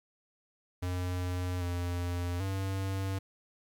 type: tone with pitch steps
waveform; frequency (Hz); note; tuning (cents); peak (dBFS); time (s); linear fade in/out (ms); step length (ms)
square; 90.2 / 88 / 96.5; F#2 / F2 / G2; -44 / +14 / -27; -32; 0.82-3.19; 10; 790
effects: 11-bit